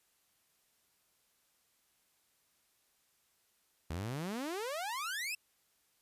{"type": "exponential sweep", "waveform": "sawtooth", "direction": "up", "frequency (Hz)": [74.8, 2700], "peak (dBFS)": -33, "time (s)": [3.9, 5.35], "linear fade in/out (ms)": 5, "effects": ["white hiss -74 dBFS RMS until 6.01 s", "resampled to 32000 Hz"]}